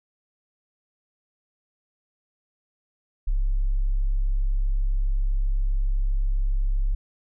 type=tone; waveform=sine; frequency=33.81 Hz; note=C#1; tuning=42 cents flat; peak=-18 dBFS; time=3.27-6.95 s; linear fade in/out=10 ms; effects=tanh soft clip ceiling -16 dBFS